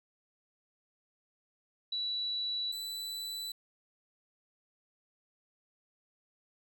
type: tone pair in turn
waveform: sine / 40% pulse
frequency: 3937 / 3978 Hz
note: B7 / B7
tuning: -6 / +12 cents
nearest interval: unison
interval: 18 cents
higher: second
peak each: -32 / -36 dBFS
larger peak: first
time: 1.92-2.72 / 2.72-3.52 s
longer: neither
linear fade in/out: 5 ms
effects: none